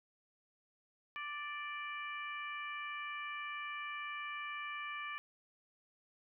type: harmonic tone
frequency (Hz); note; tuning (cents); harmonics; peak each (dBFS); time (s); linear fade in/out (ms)
587.3; D5; 0; 2 / 3 / 4 / 5; -44 / -46 / -45 / -52; 1.16-5.18; 0
effects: none

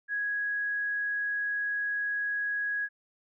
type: tone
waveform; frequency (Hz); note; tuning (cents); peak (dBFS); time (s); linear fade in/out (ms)
sine; 1662; G#6; +1; -28; 0.08-2.89; 50
effects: none

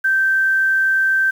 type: tone with quantisation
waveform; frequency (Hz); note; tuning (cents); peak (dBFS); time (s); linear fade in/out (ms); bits
sine; 1558; G6; -11; -13; 0.04-1.31; 10; 7
effects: none

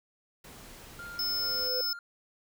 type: noise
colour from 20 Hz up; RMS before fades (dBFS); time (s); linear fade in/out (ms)
pink; -49; 0.44-1.68; 5
type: tone with exponential growth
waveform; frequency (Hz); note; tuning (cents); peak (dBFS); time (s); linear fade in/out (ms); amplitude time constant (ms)
triangle; 504; B4; +35; -29; 0.93-1.81; 2; 190
type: tone with tremolo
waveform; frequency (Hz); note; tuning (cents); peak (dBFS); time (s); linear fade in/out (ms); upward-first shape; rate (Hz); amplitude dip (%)
triangle; 1400; F6; +4; -39; 0.99-1.99; 2; square; 2.3; 40
type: tone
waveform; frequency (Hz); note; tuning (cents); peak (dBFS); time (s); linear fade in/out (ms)
square; 5220; E8; -18; -29; 1.19-1.93; 2
effects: none

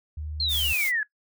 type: tone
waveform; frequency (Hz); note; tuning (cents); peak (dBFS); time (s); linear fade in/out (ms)
sine; 76.2; D#2; -36; -31; 0.17-0.73; 5
type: exponential sweep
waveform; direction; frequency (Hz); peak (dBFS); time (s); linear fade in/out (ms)
sine; down; 4291 to 1661.2; -23; 0.4-1.03; 2
type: noise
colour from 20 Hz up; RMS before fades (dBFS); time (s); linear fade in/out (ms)
blue; -31; 0.48-0.92; 50
effects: noise-tail reverb RT60 0.1 s tail -19 dB re dry

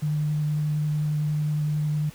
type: tone with vibrato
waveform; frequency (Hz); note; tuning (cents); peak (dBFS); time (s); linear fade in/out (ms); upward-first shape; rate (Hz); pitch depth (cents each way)
sine; 150.7; D3; +45; -22; 0.02-2.1; 10; sine; 11; 10
effects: pink hiss -48 dBFS RMS until 2.14 s

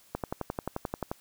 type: click train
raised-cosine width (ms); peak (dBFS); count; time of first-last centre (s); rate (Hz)
1; -17; 12; 0.15-1.115; 11.4
effects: white hiss -60 dBFS RMS until 1.2 s

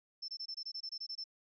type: tone bursts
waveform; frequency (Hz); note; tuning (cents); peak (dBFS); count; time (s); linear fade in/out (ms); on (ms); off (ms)
sine; 5320; E8; +15; -39; 12; 0.22-1.241; 10; 64; 23
effects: none

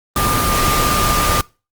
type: tone in noise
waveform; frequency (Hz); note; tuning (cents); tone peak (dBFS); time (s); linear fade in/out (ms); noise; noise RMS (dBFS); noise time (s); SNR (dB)
sine; 1202; D6; +40; -18; 0.16-1.41; 2; pink; -17; 0.16-1.41; -4
effects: noise-tail reverb RT60 0.3 s tail -23 dB re dry + Opus 24 kbps

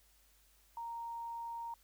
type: tone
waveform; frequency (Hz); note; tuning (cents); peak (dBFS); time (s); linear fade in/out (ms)
sine; 930; A#5; -4; -40; 0.77-1.74; 2
effects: added 50 Hz sine -69 dBFS peak until 1.83 s + white hiss -69 dBFS RMS until 1.83 s

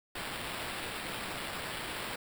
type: noise with sample-and-hold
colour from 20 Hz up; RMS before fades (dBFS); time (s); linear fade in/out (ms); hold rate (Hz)
white; -39; 0.15-2.16; 5; 6300
effects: none

